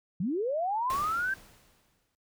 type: linear sweep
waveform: sine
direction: up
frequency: 155.56 to 1594 Hz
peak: -27 dBFS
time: 0.2-1.34 s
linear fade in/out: 5 ms
type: noise with exponential decay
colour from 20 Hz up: pink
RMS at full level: -38 dBFS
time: 0.9-2.15 s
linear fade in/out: 0 ms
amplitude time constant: 270 ms
effects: noise-tail reverb RT60 0.2 s tail -23 dB re dry